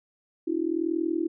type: tone with amplitude modulation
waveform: sine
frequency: 329.6 Hz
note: E4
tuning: in tune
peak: -20 dBFS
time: 0.47-1.28 s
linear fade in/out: 10 ms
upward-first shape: sine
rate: 40.8 Hz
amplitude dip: 95%
effects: none